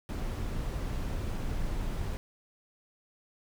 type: noise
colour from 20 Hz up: brown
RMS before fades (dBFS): -33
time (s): 0.09-2.17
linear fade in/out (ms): 0
effects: none